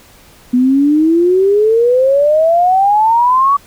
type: exponential sweep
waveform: sine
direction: up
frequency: 244 to 1147 Hz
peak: -7 dBFS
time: 0.53-3.57 s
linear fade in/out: 10 ms
effects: pink hiss -43 dBFS RMS until 3.66 s